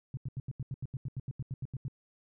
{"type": "tone bursts", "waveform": "sine", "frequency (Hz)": 130.81, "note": "C3", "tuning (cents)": 0, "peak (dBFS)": -33, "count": 16, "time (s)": [0.14, 1.882], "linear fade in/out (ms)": 2, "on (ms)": 32, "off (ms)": 82, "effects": []}